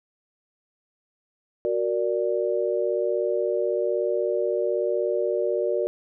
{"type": "chord", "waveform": "sine", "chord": "Gb augmented", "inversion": "none", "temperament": "equal", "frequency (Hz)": [370, 466.2, 587.3], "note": ["Gb4", "Bb4", "D5"], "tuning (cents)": [0, 0, 0], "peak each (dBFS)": -26, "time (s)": [1.65, 5.87], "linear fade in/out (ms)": 0, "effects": []}